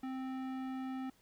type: tone with tanh clipping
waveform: sine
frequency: 261.6 Hz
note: C4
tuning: in tune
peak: -40 dBFS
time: 0.03-1.1 s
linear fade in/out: 5 ms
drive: 17 dB
effects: pink hiss -69 dBFS RMS until 1.21 s